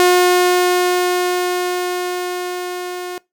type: tone with level ramp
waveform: sawtooth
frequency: 359.5 Hz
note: F#4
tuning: 50 cents flat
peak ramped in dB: -5 to -21 dBFS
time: 0-3.18 s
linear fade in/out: 0 ms
effects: noise-tail reverb RT60 0.2 s tail -22 dB re dry